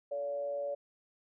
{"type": "tone with frequency modulation", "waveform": "sine", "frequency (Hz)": 570, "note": "C#5", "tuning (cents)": 48, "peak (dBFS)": -33, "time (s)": [0.11, 0.75], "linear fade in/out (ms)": 10, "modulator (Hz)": 129, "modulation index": 0.4, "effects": []}